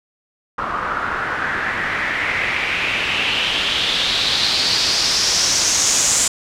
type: noise with low-pass filter sweep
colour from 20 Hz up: white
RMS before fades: -19 dBFS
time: 0.58-6.28 s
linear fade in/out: 5 ms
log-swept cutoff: 1200 to 7400 Hz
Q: 3.8
effects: none